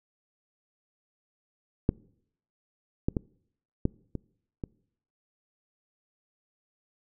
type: clicks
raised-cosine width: 3 ms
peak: -8 / -12 / -14 / -11 / -20 / -20 dBFS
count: 6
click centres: 1.891 / 3.085 / 3.168 / 3.854 / 4.153 / 4.638 s
effects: noise-tail reverb RT60 0.7 s tail -25 dB re dry